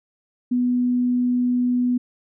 sine tone, 246.9 Hz, B3, in tune, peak -17 dBFS, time 0.51-1.98 s, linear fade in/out 10 ms, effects none

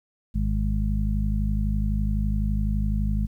harmonic tone, 51.91 Hz, G#1, in tune, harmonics 1 / 2 / 3 / 4, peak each -23 / -29 / -32 / -29 dBFS, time 0.34-3.27 s, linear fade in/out 20 ms, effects 10-bit

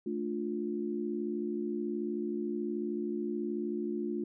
sine chord, D minor, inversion second, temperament just, 220.2 / 293.7 / 352.4 Hz, A3 / D4 / F4, +2 / 0 / +16 cents, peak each -36 / -38 / -35 dBFS, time 0.06-4.24 s, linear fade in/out 5 ms, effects none

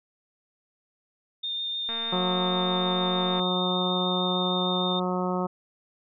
sine tone with vibrato, 3633 Hz, A#7, 45 cents flat, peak -28 dBFS, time 1.43-5 s, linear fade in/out 10 ms, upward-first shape triangle, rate 6.5 Hz, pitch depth 10 cents each way
click train, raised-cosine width 0.5 ms, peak -24 dBFS, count 346, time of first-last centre 1.89-3.397 s, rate 229 Hz
harmonic tone, 181.9 Hz, F#3, 29 cents flat, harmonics 1 / 2 / 3 / 4 / 5 / 6 / 7, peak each -28 / -31 / -33 / -34 / -35 / -36 / -36 dBFS, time 2.12-5.47 s, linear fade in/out 10 ms
effects none

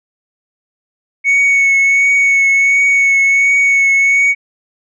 sine tone with vibrato, 2217 Hz, C#7, in tune, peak -5 dBFS, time 1.24-4.35 s, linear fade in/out 50 ms, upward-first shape triangle, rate 1.4 Hz, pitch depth 21 cents each way, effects tanh soft clip ceiling -7 dBFS

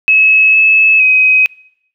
sine tone with pitch steps, 2579 / 2597 / 2526 Hz, E7 / E7 / D#7, -39 / -26 / +26 cents, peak -5 dBFS, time 0.08-1.46 s, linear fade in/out 0 ms, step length 460 ms, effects noise-tail reverb RT60 0.8 s tail -26 dB re dry

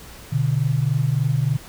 sine tone pair together, 123.47 / 146.83 Hz, B2 / D3, 0 / 0 cents, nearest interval minor third, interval 300 cents, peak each -20 dBFS, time 0.32-1.57 s, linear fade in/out 10 ms, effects added 60 Hz sine -46 dBFS peak until 1.68 s + pink hiss -42 dBFS RMS until 1.68 s

